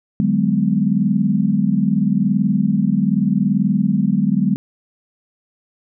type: chord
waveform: sine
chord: G# half-diminished seventh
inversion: second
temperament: just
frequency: 149.51 / 186.89 / 207.7 / 249.2 Hz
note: D3 / F#3 / G#3 / B3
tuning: +31 / +18 / 0 / +16 cents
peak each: -23 / -18 / -17 / -22 dBFS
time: 0.2-4.56 s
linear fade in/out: 0 ms
effects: none